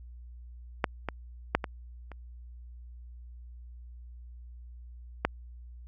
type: clicks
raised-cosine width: 0.5 ms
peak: -9 / -16 / -7 / -17 / -29 / -9 dBFS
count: 6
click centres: 0.842 / 1.087 / 1.55 / 1.642 / 2.117 / 5.25 s
effects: added 60 Hz sine -44 dBFS peak until 5.87 s + Opus 48 kbps